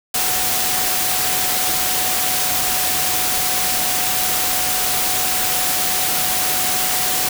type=tone in noise; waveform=sine; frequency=740 Hz; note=F#5; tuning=in tune; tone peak=-28 dBFS; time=0.14-7.29 s; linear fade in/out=5 ms; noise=white; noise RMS=-19 dBFS; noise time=0.14-7.29 s; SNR=-12 dB; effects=none